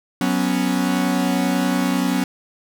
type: chord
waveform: 45% pulse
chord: F# suspended fourth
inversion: none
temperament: equal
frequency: 185 / 246.9 / 277.2 Hz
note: F#3 / B3 / C#4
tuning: 0 / 0 / 0 cents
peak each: -22 dBFS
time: 0.21-2.24 s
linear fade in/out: 2 ms
effects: none